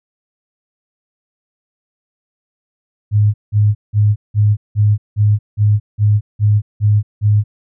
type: tone bursts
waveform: sine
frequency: 104.7 Hz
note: G#2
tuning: 15 cents sharp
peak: -8 dBFS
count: 11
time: 3.11-7.44 s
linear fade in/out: 50 ms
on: 230 ms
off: 180 ms
effects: none